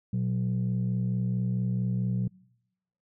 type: tone pair together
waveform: sine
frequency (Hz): 120.48 / 185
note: B2 / F#3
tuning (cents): -42 / 0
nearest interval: perfect fifth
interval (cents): 742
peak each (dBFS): -26 / -27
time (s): 0.13-2.28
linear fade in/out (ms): 5
effects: noise-tail reverb RT60 0.9 s tail -26 dB re dry + tanh soft clip ceiling -21 dBFS